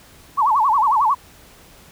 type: tone with vibrato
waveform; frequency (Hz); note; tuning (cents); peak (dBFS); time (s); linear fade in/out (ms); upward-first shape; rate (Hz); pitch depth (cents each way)
sine; 987.8; B5; 0; -13; 0.37-1.15; 20; sine; 11; 260
effects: pink hiss -47 dBFS RMS until 1.91 s